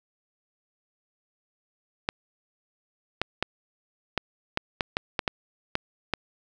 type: clicks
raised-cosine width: 0.3 ms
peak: -8 dBFS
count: 11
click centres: 2.089 / 3.216 / 3.426 / 4.177 / 4.574 / 4.808 / 4.969 / 5.192 / 5.278 / 5.754 / 6.137 s
effects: none